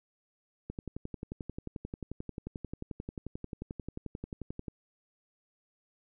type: click train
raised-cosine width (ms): 3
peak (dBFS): -25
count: 46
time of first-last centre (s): 0.7-4.682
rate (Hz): 11.3
effects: none